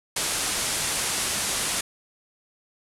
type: low-pass noise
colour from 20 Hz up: white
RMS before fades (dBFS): -27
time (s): 0.16-1.81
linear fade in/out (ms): 5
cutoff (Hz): 11000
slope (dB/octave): 48
effects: none